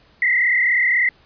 sine tone with frequency modulation, 1995 Hz, B6, 17 cents sharp, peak -14 dBFS, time 0.22-1.09 s, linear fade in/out 2 ms, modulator 36.1 Hz, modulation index 2.6, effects pink hiss -54 dBFS RMS until 1.25 s + resampled to 11025 Hz

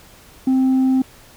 sine tone, 261.6 Hz, C4, in tune, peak -10 dBFS, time 0.47-1.02 s, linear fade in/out 5 ms, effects tanh soft clip ceiling -12 dBFS + pink hiss -46 dBFS RMS until 1.36 s

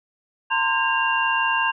sine tone cluster, 911 / 1036 / 1608 / 2777 Hz, A#5 / C6 / G6 / F7, -40 / -17 / +44 / -10 cents, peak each -24 dBFS, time 0.5-1.72 s, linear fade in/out 20 ms, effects none

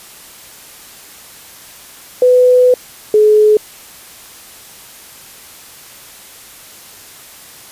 sine tone pair in turn, 500 / 425.5 Hz, B4 / G#4, +21 / +42 cents, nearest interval minor third, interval 279 cents, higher first, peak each -5 / -5 dBFS, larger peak neither, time 2.22-2.74 / 3.14-3.57 s, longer first, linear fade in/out 2 ms, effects white hiss -37 dBFS RMS until 7.71 s + resampled to 32000 Hz

